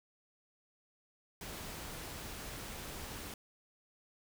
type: noise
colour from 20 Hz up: pink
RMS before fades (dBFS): -45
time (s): 1.41-3.34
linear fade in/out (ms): 2
effects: none